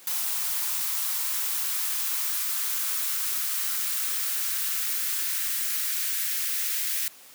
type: noise with high-pass filter sweep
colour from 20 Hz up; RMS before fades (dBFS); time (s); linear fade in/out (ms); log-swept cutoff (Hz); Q
blue; -28; 0.07-7.08; 2; 890 to 1800; 1.9
effects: white hiss -50 dBFS RMS until 7.34 s + high-pass 150 Hz 12 dB/octave